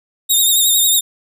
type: tone with vibrato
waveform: 10% pulse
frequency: 3704 Hz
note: A#7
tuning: 12 cents flat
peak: -4 dBFS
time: 0.29-1.01 s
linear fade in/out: 20 ms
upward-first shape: sine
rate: 11 Hz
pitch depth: 53 cents each way
effects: none